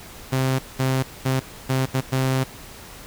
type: tone bursts at uneven times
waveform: sawtooth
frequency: 131.5 Hz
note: C3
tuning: 9 cents sharp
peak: -15 dBFS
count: 6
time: 0.32-0.59 / 0.79-1.03 / 1.25-1.4 / 1.69-1.86 / 1.94-2.01 / 2.12-2.44 s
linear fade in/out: 10 ms
effects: pink hiss -41 dBFS RMS until 3.06 s